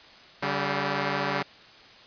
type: tone pair together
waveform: 5% pulse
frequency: 142.2 / 194.18 Hz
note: C#3 / G3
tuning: +45 / -16 cents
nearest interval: perfect fourth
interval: 539 cents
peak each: -17 dBFS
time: 0.42-1.43 s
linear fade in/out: 10 ms
effects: white hiss -50 dBFS RMS until 2.06 s + resampled to 11025 Hz